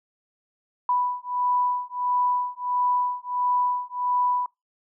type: beating tone pair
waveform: sine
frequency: 987.8 / 989.3 Hz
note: B5 / B5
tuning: 0 / +3 cents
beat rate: 1.5 Hz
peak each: -25 dBFS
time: 0.89-4.46 s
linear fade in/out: 2 ms
effects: noise-tail reverb RT60 0.2 s tail -24 dB re dry